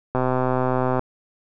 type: click train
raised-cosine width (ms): 1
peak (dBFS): -8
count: 109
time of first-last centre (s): 0.15-0.994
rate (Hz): 128
effects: none